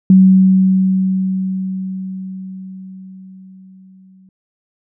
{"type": "tone with exponential decay", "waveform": "sine", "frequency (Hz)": 188.7, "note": "F#3", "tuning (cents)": 34, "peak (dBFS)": -3, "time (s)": [0.1, 4.29], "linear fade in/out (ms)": 2, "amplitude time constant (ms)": 910, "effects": []}